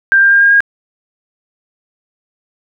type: tone with pitch steps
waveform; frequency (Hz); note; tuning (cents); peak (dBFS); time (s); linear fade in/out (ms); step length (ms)
sine; 1584 / 1595 / 1606.1 / 1617.3 / 1628.5; G6 / G6 / G6 / G#6 / G#6; +18 / +30 / +42 / -46 / -34; -5; 0.12-0.605; 0; 97
effects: none